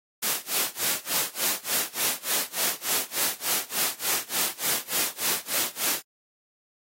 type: noise with tremolo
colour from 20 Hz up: white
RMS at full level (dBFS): -24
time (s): 0.22-6.02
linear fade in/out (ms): 10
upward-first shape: sine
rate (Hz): 3.4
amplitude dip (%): 95
effects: high-pass 200 Hz 12 dB/octave + AAC 48 kbps